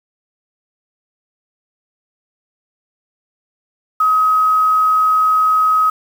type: tone with quantisation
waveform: sine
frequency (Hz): 1268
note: D#6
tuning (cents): +32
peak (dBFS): -10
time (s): 4-5.9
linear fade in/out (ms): 5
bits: 6
effects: none